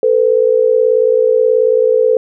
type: tone pair together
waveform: sine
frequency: 444.5 / 503 Hz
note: A4 / B4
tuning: +18 / +32 cents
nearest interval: major second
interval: 214 cents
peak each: -11 dBFS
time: 0.03-2.17 s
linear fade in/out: 2 ms
effects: none